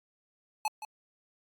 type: tone with echo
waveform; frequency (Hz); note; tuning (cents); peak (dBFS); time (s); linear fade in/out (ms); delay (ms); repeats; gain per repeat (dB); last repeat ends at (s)
square; 859; A5; -42; -28; 0.65-0.68; 2; 170; 1; -11; 0.85
effects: AAC 64 kbps